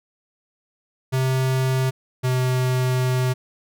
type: tone pair in turn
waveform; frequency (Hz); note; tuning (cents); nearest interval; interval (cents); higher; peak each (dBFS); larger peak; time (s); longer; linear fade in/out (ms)
square; 130.81 / 127.75; C3 / C3; 0 / -41; unison; 41; first; -19; neither; 1.12-1.91 / 2.23-3.34; second; 20
effects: none